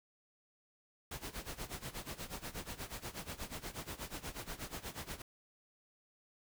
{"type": "noise with tremolo", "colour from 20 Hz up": "pink", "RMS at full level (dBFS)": -42, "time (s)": [1.11, 5.22], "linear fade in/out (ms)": 5, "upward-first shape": "sine", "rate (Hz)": 8.3, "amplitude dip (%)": 85, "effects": []}